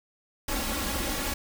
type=noise with comb filter; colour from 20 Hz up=pink; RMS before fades=-30 dBFS; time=0.48-1.34 s; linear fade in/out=5 ms; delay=3.6 ms; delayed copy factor=+0.9; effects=none